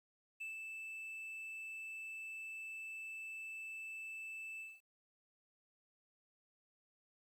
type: tone with ADSR envelope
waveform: triangle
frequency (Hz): 2637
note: E7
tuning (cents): 0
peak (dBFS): -40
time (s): 0.4-4.81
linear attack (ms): 13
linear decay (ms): 140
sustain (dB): -3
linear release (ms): 210
effects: 12-bit